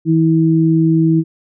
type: tone pair together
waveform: sine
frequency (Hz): 161.7 / 323.4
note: E3 / E4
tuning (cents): -33 / -33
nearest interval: octave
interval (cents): 1200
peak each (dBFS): -12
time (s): 0.05-1.24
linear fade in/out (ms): 50
effects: none